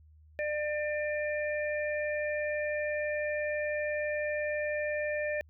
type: harmonic tone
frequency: 598 Hz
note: D5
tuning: 31 cents sharp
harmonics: 1 / 3 / 4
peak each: -31 / -36 / -40 dBFS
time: 0.39-5.41 s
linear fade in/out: 0 ms
effects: added 77 Hz sine -55 dBFS peak until 5.49 s